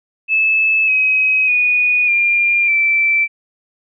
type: tone with pitch steps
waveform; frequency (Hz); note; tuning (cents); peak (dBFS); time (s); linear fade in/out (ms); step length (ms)
sine; 2611 / 2538 / 2467 / 2398 / 2332; E7 / D#7 / D#7 / D7 / D7; -17 / +34 / -15 / +36 / -13; -11; 0.28-3.28; 50; 600
effects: none